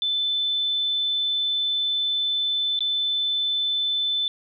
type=tone with dropouts; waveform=sine; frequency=3520 Hz; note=A7; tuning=in tune; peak=-21 dBFS; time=0.02-4.28 s; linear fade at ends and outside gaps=1 ms; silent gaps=2.791-2.806 s; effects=none